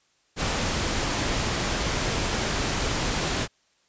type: noise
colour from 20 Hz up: pink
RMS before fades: -26 dBFS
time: 0.36-3.48 s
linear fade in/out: 50 ms
effects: white hiss -66 dBFS RMS until 3.88 s + resampled to 16000 Hz